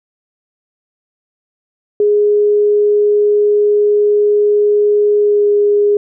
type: tone with pitch glide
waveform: sine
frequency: 415.3 to 411.7 Hz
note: G#4 to G#4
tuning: 0 to -15 cents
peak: -8 dBFS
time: 2-5.97 s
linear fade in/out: 2 ms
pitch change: -15 cents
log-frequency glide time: 5.18-5.49 s
effects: none